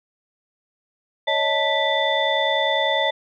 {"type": "tone cluster", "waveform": "sine", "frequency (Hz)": [558, 628, 882, 1975, 3531], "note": ["C#5", "D#5", "A5", "B6", "A7"], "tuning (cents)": [11, 16, 4, 0, 5], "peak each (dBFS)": -24, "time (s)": [1.27, 3.11], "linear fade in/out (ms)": 10, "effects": ["tanh soft clip ceiling -7 dBFS"]}